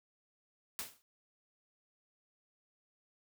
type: noise with exponential decay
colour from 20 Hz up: white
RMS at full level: -37 dBFS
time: 0.79-1.02 s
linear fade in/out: 0 ms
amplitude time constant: 48 ms
effects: none